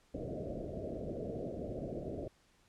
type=low-pass noise; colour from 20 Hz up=white; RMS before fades=-41 dBFS; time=0.14-2.28 s; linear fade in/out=5 ms; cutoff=660 Hz; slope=96 dB/octave; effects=pink hiss -69 dBFS RMS until 2.68 s + low-pass 9000 Hz 12 dB/octave